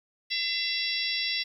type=harmonic tone with a mistuned harmonic; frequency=677 Hz; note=E5; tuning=46 cents sharp; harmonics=3 / 4 / 5 / 6 / 7 / 8; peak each=-34 / -34 / -34 / -34 / -34 / -34 dBFS; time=0.3-1.44 s; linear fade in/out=20 ms; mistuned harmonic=6; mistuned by=-52 cents; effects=10-bit